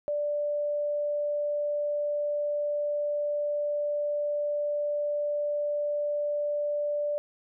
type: tone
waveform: sine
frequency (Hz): 587.3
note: D5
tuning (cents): 0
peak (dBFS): -26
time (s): 0.08-7.18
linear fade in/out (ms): 0
effects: none